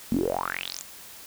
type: tone with band-pass filter sweep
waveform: sawtooth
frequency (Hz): 45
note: F#1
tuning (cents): -47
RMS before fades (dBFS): -29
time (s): 0.11-0.82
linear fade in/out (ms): 10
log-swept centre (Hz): 210 to 7700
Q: 9.4
effects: white hiss -45 dBFS RMS until 1.26 s